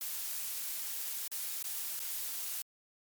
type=noise with dropouts; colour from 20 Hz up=blue; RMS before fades=-38 dBFS; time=0.01-2.62 s; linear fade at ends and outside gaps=1 ms; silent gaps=1.277-1.316 / 1.627-1.641 / 1.994-2.001 s; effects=MP3 96 kbps